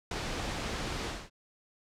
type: noise with ADSR envelope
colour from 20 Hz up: pink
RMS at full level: -31 dBFS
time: 0.11-1.3 s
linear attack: 4 ms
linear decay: 3 ms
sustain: -4 dB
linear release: 230 ms
effects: low-pass 6000 Hz 12 dB/octave